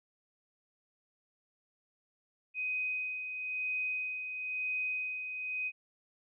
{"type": "tone with tremolo", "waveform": "sine", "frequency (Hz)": 2508, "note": "D#7", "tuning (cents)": 13, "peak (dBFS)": -31, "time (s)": [2.54, 5.72], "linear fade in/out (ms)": 50, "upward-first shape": "sine", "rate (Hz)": 1, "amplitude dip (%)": 50, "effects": []}